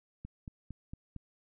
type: click train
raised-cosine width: 5 ms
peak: -30 dBFS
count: 5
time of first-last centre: 0.25-1.163 s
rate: 4.38 Hz
effects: none